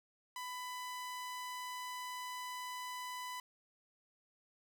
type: tone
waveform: sawtooth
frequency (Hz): 998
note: B5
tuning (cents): +18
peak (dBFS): -38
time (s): 0.36-3.4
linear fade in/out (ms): 2
effects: none